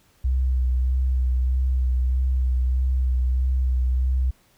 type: tone with vibrato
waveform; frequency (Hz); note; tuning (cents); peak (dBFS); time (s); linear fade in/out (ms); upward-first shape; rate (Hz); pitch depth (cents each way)
sine; 63.6; C2; -48; -18; 0.24-4.31; 10; sine; 1.6; 23
effects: pink hiss -60 dBFS RMS until 4.57 s